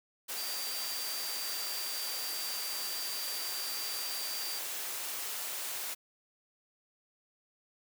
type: tone in noise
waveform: sine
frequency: 4699 Hz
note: D8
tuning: in tune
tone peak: -39 dBFS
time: 0.36-4.6 s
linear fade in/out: 20 ms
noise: white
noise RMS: -38 dBFS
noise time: 0.28-5.95 s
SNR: -4 dB
effects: high-pass 400 Hz 12 dB/octave